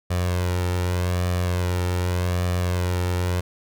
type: tone with flanger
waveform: sawtooth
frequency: 89.4 Hz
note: F2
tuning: 41 cents sharp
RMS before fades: -23 dBFS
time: 0.1-3.41 s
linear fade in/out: 10 ms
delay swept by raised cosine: 1.7 to 2.21 ms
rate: 0.84 Hz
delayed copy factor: +0.55
effects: none